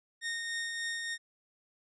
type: tone with tremolo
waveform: sawtooth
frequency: 1846 Hz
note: A#6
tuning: 17 cents flat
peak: -29 dBFS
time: 0.21-1.18 s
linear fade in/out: 50 ms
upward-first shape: triangle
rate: 3.4 Hz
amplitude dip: 35%
effects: resampled to 22050 Hz